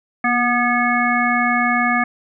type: harmonic tone with a mistuned harmonic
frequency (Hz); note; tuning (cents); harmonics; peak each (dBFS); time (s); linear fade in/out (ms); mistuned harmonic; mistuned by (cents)
243.4; B3; -25; 1 / 3 / 5 / 7 / 9; -21 / -21 / -21 / -21 / -21; 0.24-2.04; 5; 1; -26
effects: none